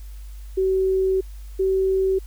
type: tone pair in turn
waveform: sine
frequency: 379.5 / 381.6 Hz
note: F#4 / G4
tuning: +44 / -47 cents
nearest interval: unison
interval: 9 cents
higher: second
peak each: -17 dBFS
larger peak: neither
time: 0.57-1.21 / 1.59-2.19 s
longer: first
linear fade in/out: 10 ms
effects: added 50 Hz sine -34 dBFS peak until 2.26 s + white hiss -54 dBFS RMS until 2.26 s